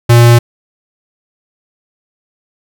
square tone, 118.7 Hz, A#2, 32 cents sharp, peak -3 dBFS, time 0.09-0.39 s, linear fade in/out 10 ms, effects none

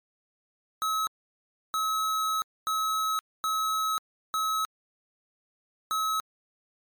square tone bursts at uneven times, 1286 Hz, E6, 43 cents flat, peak -26 dBFS, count 6, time 0.82-1.07 / 1.74-2.42 / 2.67-3.19 / 3.44-3.98 / 4.34-4.65 / 5.91-6.2 s, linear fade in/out 0 ms, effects MP3 96 kbps

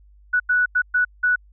sine tone bursts at uneven times, 1476 Hz, F#6, 5 cents flat, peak -15 dBFS, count 5, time 0.33-0.4 / 0.49-0.66 / 0.75-0.82 / 0.94-1.05 / 1.23-1.36 s, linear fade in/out 10 ms, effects added 50 Hz sine -48 dBFS peak until 1.52 s

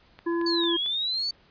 click train, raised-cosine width 0.3 ms, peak -28 dBFS, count 4, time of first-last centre 0.19-0.861 s, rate 4.47 Hz
harmonic tone, 338.5 Hz, E4, 46 cents sharp, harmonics 1 / 3 / 5, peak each -24 / -34 / -38 dBFS, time 0.26-0.77 s, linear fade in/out 10 ms
sine exponential two-way sweep, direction down then up, 4564 to 3207 to 4564 Hz, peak -25 dBFS, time 0.46-1.31 s, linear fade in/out 5 ms, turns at 0.75 s
effects pink hiss -59 dBFS RMS until 1.5 s + resampled to 11025 Hz

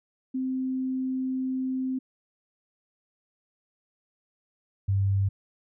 sine tone pair in turn, 260 / 98.24 Hz, C4 / G2, -11 / +4 cents, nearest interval octave + perfect fourth, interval 1685 cents, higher first, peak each -26 / -21 dBFS, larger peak second, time 0.34-1.99 / 4.88-5.29 s, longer first, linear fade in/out 10 ms, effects none

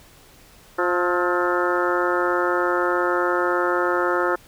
harmonic tone with a mistuned harmonic, 176.8 Hz, F3, 22 cents sharp, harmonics 2 / 3 / 4 / 5 / 6 / 7 / 8 / 9 / 10, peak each -23 / -25 / -31 / -29 / -29 / -26 / -27 / -35 / -32 dBFS, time 0.78-4.36 s, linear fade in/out 10 ms, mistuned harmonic 7, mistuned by +69 cents, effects pink hiss -50 dBFS RMS until 4.47 s

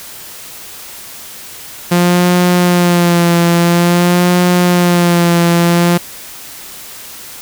sawtooth tone with vibrato, 174.61 Hz, F3, in tune, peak -4 dBFS, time 1.91-5.98 s, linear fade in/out 10 ms, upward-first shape sine, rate 0.49 Hz, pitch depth 37 cents each way, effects white hiss -31 dBFS RMS until 7.41 s

